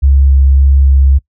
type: tone with vibrato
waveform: sine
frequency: 68.2 Hz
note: C#2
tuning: 28 cents flat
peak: -4 dBFS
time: 0.02-1.19 s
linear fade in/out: 20 ms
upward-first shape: square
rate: 1.8 Hz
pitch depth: 8 cents each way
effects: noise-tail reverb RT60 0.1 s tail -22 dB re dry